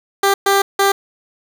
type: tone bursts at uneven times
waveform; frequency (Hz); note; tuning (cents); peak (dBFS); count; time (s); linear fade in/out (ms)
15% pulse; 395.4; G4; +15; -5; 3; 0.23-0.34 / 0.46-0.62 / 0.79-0.92; 5
effects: none